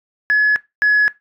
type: tone pair in turn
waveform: sine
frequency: 1700 / 1692.3 Hz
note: G#6 / G#6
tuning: +40 / +32 cents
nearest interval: unison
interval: 8 cents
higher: first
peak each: -9 dBFS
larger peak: neither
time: 0.3-0.56 / 0.82-1.08 s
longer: neither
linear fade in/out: 0 ms
effects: noise-tail reverb RT60 0.2 s tail -20 dB re dry + tanh soft clip ceiling -8 dBFS